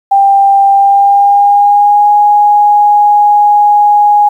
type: tone with pitch glide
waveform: sine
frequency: 792 to 828 Hz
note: G5 to G#5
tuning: +18 to -5 cents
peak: -3 dBFS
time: 0.11-4.29 s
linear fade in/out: 10 ms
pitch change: +77 cents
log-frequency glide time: 0.72-2.1 s
effects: 7-bit